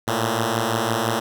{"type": "beating tone pair", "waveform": "5% pulse", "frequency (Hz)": [110, 115.9], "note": ["A2", "A#2"], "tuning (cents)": [0, -10], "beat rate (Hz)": 5.9, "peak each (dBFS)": [-13, -11], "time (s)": [0.07, 1.2], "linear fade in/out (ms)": 10, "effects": []}